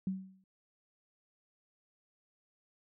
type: tone with exponential decay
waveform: sine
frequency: 189.7 Hz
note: F#3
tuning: 43 cents sharp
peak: -29 dBFS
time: 0.07-0.44 s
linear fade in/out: 2 ms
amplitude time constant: 80 ms
effects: none